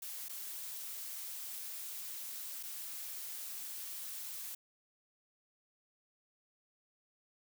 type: noise with dropouts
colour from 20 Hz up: blue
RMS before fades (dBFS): -44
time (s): 0.02-4.55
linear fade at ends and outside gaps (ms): 5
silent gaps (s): 0.285-0.293 / 2.629-2.633
effects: none